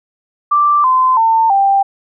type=tone with pitch steps; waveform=sine; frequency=1174.7 / 1028.6 / 900.6 / 788.6 Hz; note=D6 / C6 / A5 / G5; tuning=0 / -30 / +40 / +10 cents; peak=-8 dBFS; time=0.51-1.83 s; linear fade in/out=10 ms; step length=330 ms; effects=none